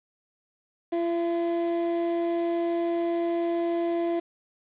triangle tone pair together, 340.9 / 676 Hz, F4 / E5, -42 / +43 cents, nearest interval octave, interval 1185 cents, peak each -23 / -28 dBFS, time 0.92-4.2 s, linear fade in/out 10 ms, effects resampled to 8000 Hz + 8-bit

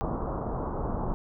pink low-pass noise, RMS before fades -31 dBFS, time 0.01-1.14 s, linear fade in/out 0 ms, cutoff 1200 Hz, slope 48 dB/octave, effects none

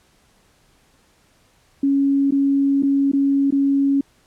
sine tone with dropouts, 277.2 Hz, C#4, in tune, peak -14 dBFS, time 1.83-4.01 s, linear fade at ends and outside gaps 5 ms, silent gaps 2.309-2.321 / 2.825-2.832 / 3.117-3.133 / 3.507-3.523 s, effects pink hiss -58 dBFS RMS until 4.26 s + low-pass 11000 Hz 12 dB/octave

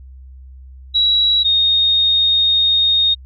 sine tone pair in turn, 3889 / 3706 Hz, B7 / A#7, -27 / -11 cents, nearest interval minor second, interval 84 cents, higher first, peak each -11 dBFS, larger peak neither, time 0.94-1.44 / 1.44-3.15 s, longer second, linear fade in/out 20 ms, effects added 65 Hz sine -35 dBFS peak until 3.25 s

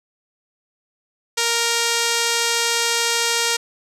5% pulse tone with low-pass filter, 466.2 Hz, A#4, in tune, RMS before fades -20 dBFS, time 1.37-3.57 s, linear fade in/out 10 ms, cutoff 9100 Hz, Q 6.3, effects none

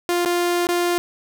sawtooth tone with dropouts, 350 Hz, F4, 4 cents sharp, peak -14 dBFS, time 0.09-0.98 s, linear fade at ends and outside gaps 0 ms, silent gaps 0.249-0.258 / 0.669-0.689 s, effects none

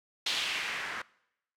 blue noise with low-pass filter sweep, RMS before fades -34 dBFS, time 0.26-1.02 s, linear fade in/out 5 ms, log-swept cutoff 3700 to 1500 Hz, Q 1.9, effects noise-tail reverb RT60 0.8 s tail -23 dB re dry

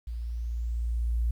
sine tone with level ramp, 58.1 Hz, A#1, 5 cents flat, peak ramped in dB -32 to -23 dBFS, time 0.07-1.31 s, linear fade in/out 5 ms, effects 10-bit

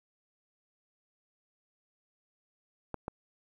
clicks, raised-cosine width 1 ms, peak -21 dBFS, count 2, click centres 2.943 / 3.081 s, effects 10-bit

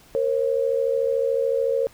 sine tone pair together, 465.8 / 539.5 Hz, A#4 / C#5, -1 / -47 cents, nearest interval minor third, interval 254 cents, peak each -22 dBFS, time 0.15-1.87 s, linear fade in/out 0 ms, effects pink hiss -52 dBFS RMS until 1.93 s

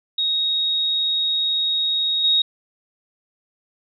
sine tone with level steps, 3762 Hz, A#7, 15 cents sharp, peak -18 / -14 dBFS, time 0.18-2.42 s, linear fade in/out 5 ms, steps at 2.24 s, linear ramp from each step 2 ms, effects none

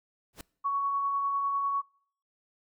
pink noise with exponential growth, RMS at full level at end -37 dBFS, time 0.33-0.41 s, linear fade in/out 2 ms, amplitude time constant 17 ms
sine tone with tremolo, 1116 Hz, C#6, 11 cents sharp, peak -25 dBFS, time 0.64-1.82 s, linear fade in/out 20 ms, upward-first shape sine, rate 10 Hz, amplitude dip 25%
effects noise-tail reverb RT60 0.6 s tail -24 dB re dry

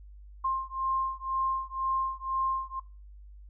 sine beating tone pair, 1058 / 1060 Hz, C6 / C6, +19 / +22 cents, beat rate 2 Hz, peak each -31 dBFS, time 0.44-2.8 s, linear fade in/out 10 ms, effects noise-tail reverb RT60 0.3 s tail -20 dB re dry + added 50 Hz sine -46 dBFS peak until 3.49 s

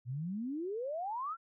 sine exponential sweep, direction up, 115.7 to 1396.9 Hz, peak -35 dBFS, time 0.05-1.37 s, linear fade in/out 50 ms, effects none

